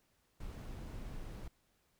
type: noise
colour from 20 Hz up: brown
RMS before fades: -45 dBFS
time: 0.4-1.48 s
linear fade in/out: 5 ms
effects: pink hiss -75 dBFS RMS until 1.99 s